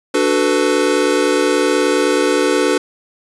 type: chord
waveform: square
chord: B minor seventh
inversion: first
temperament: equal with one note detuned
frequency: 293.7 / 370 / 440 / 499 Hz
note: D4 / F#4 / A4 / B4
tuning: 0 / 0 / 0 / +18 cents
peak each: -19 dBFS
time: 0.14-2.78 s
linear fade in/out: 5 ms
effects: resampled to 24000 Hz + 7-bit